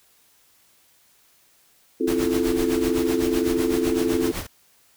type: chord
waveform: sine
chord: F major seventh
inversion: second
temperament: just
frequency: 261.9 / 327.4 / 349.2 / 436.5 Hz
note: C4 / E4 / F4 / A4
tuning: +2 / -12 / 0 / -14 cents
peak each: -25 dBFS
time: 2-4.32 s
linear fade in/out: 10 ms
type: noise with tremolo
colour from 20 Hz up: pink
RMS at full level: -29 dBFS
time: 2.07-4.47 s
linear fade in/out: 10 ms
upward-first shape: sine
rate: 7.9 Hz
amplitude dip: 70%
effects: white hiss -59 dBFS RMS until 4.96 s